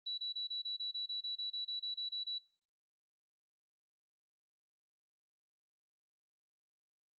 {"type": "tone bursts", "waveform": "sine", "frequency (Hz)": 3934, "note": "B7", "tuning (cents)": -7, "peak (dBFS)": -37, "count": 16, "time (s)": [0.06, 2.385], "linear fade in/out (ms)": 10, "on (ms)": 120, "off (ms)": 27, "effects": ["noise-tail reverb RT60 0.5 s tail -26 dB re dry", "Opus 24 kbps"]}